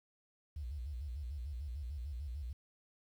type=tone with vibrato; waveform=sine; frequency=67 Hz; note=C2; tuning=42 cents sharp; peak=-39 dBFS; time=0.56-2.53 s; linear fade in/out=5 ms; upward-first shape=square; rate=6.7 Hz; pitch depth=190 cents each way; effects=11-bit